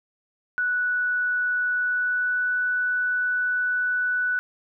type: tone with pitch glide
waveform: sine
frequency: 1477 to 1485.6 Hz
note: F#6 to F#6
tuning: -3 to +7 cents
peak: -21 dBFS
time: 0.58-4.39 s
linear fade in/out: 0 ms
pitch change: +10 cents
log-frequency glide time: 1.73-2.54 s
effects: none